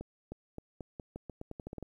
accelerating click train, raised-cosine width 2 ms, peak -28 dBFS, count 14, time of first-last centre 0.01-1.827 s, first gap 310 ms, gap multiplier 0.85, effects 11-bit

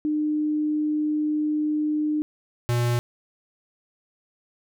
sine / square tone pair in turn, 302.8 / 120.17 Hz, D#4 / B2, -47 / -47 cents, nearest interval octave + major third, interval 1600 cents, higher first, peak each -21 dBFS, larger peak neither, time 0.05-2.22 / 2.69-2.99 s, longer first, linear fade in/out 0 ms, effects none

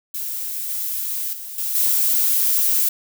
violet noise with level steps, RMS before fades -27 / -25 / -33 / -24 / -18 dBFS, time 0.14-2.89 s, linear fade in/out 5 ms, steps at 0.69 / 1.33 / 1.58 / 1.75 s, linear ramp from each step 2 ms, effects none

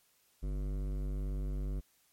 sine tone with hard clipping, 49 Hz, G1, in tune, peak -35 dBFS, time 0.42-1.81 s, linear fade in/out 20 ms, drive 15 dB, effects white hiss -70 dBFS RMS until 2.12 s + MP3 64 kbps

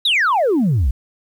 sine exponential sweep, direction down, 4000 to 54.4 Hz, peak -11 dBFS, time 0.05-0.91 s, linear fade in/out 5 ms, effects tanh soft clip ceiling -11 dBFS + 8-bit

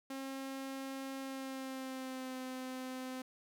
sawtooth tone with pitch glide, 268.9 to 257.8 Hz, C4 to C4, +47 to -26 cents, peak -37 dBFS, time 0.1-3.22 s, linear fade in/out 5 ms, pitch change -73 cents, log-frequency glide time 1.2-2.38 s, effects none

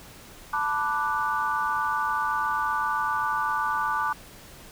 sine chord, B minor seventh, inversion third, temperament equal, 880 / 987.8 / 1174.7 / 1480 Hz, A5 / B5 / D6 / F#6, 0 / 0 / 0 / 0 cents, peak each -29 / -32 / -27 / -30 dBFS, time 0.53-4.13 s, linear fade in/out 5 ms, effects pink hiss -47 dBFS RMS until 4.71 s

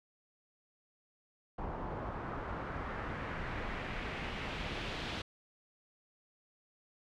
pink noise with low-pass filter sweep, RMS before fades -40 dBFS, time 1.58-5.22 s, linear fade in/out 5 ms, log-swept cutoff 930 to 3600 Hz, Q 1.6, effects none

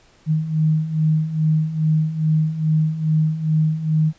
sine beating tone pair, 154.7 / 157.1 Hz, D#3 / D#3, -10 / +17 cents, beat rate 2.4 Hz, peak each -22 / -17 dBFS, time 0.26-4.13 s, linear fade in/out 50 ms, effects pink hiss -54 dBFS RMS until 4.18 s + resampled to 16000 Hz

